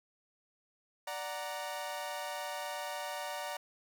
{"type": "chord", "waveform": "sawtooth", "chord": "D augmented", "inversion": "none", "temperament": "equal", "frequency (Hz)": [587.3, 740, 932.3], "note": ["D5", "F#5", "A#5"], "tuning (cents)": [0, 0, 0], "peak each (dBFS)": [-38, -39, -38], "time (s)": [1.07, 3.57], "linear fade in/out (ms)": 5, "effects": []}